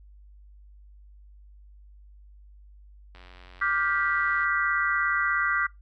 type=click train; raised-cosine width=0.3 ms; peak=-33 dBFS; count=118; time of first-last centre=3.15-4.441 s; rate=90.6 Hz
type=chord; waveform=sine; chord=G dominant seventh; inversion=second; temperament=just; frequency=1176 / 1411.2 / 1568 / 1960 Hz; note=D6 / F6 / G6 / B6; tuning=+2 / +18 / 0 / -14 cents; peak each=-28 dBFS; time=3.61-5.67 s; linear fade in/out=10 ms
effects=noise-tail reverb RT60 0.2 s tail -23 dB re dry + added 50 Hz sine -48 dBFS peak until 5.81 s